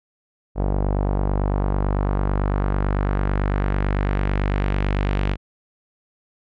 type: tone with low-pass filter sweep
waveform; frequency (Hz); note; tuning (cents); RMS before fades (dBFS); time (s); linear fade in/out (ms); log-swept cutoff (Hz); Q
sawtooth; 49; G1; 0; -21; 0.55-5.37; 50; 730 to 2800; 1.4
effects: none